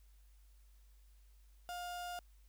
35% pulse tone, 708 Hz, F5, 23 cents sharp, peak -40 dBFS, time 1.69-2.19 s, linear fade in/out 0 ms, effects added 50 Hz sine -60 dBFS peak until 2.48 s + white hiss -75 dBFS RMS until 2.48 s

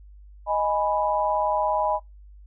sine chord, G# minor, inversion second, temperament equal, 622.3 / 830.6 / 987.8 Hz, D#5 / G#5 / B5, 0 / 0 / 0 cents, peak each -25 / -25 / -25 dBFS, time 0.46-2 s, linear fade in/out 50 ms, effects noise-tail reverb RT60 0.2 s tail -25 dB re dry + added 50 Hz sine -44 dBFS peak until 2.46 s

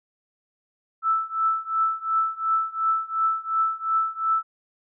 sine tone with tremolo, 1318.5 Hz, E6, in tune, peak -17 dBFS, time 1.02-4.43 s, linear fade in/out 50 ms, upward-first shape triangle, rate 2.8 Hz, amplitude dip 95%, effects none

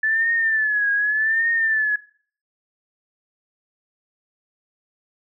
sine tone with vibrato, 1741 Hz, A6, 19 cents flat, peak -17 dBFS, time 0.03-1.96 s, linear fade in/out 5 ms, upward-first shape triangle, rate 0.85 Hz, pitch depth 110 cents each way, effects noise-tail reverb RT60 0.5 s tail -20 dB re dry

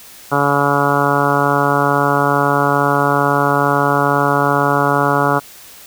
harmonic tone, 142.3 Hz, C#3, 46 cents sharp, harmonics 1 / 2 / 3 / 4 / 5 / 6 / 7 / 8 / 9 / 10, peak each -21 / -21 / -21 / -21 / -21 / -21 / -21 / -21 / -21 / -21 dBFS, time 0.31-5.4 s, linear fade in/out 20 ms, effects white hiss -39 dBFS RMS until 5.86 s

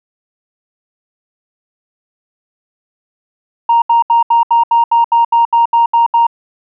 sine tone bursts, 932.3 Hz, A#5, in tune, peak -5 dBFS, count 13, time 3.69-6.268 s, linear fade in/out 5 ms, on 130 ms, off 74 ms, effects tanh soft clip ceiling -3 dBFS

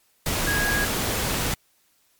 sine tone in noise, 1649 Hz, G#6, 13 cents flat, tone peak -23 dBFS, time 0.47-0.85 s, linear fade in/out 2 ms, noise pink, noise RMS -25 dBFS, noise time 0.26-1.54 s, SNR -1 dB, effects white hiss -64 dBFS RMS until 2.19 s + MP3 96 kbps

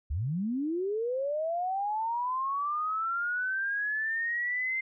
sine linear sweep, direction up, 61.1 to 2093 Hz, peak -28 dBFS, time 0.1-4.81 s, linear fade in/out 10 ms, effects none

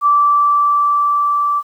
sine tone with level ramp, 1164 Hz, D6, 16 cents flat, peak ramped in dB -8 to -13 dBFS, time 0.01-1.63 s, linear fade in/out 50 ms, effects 8-bit

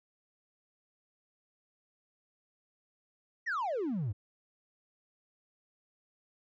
triangle exponential sweep, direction down, 1975.5 to 92 Hz, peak -28 dBFS, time 3.46-4.13 s, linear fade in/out 20 ms, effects tanh soft clip ceiling -26 dBFS + resampled to 16000 Hz

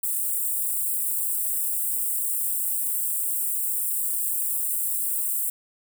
white high-pass noise, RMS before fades -26 dBFS, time 0.03-5.5 s, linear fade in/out 5 ms, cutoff 7800 Hz, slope 96 dB/octave, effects none

